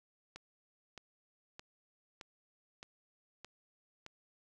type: click train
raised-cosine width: 0.2 ms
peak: -30 dBFS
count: 7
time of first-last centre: 0.36-4.064 s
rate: 1.62 Hz
effects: none